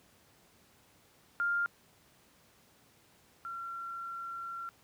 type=tone pair in turn; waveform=sine; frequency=1400 / 1366.4 Hz; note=F6 / F6; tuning=+4 / -38 cents; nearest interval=unison; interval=42 cents; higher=first; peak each=-28 / -38 dBFS; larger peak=first; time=1.4-1.66 / 3.45-4.69 s; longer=second; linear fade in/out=0 ms; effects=pink hiss -64 dBFS RMS until 4.83 s + high-pass 80 Hz 12 dB/octave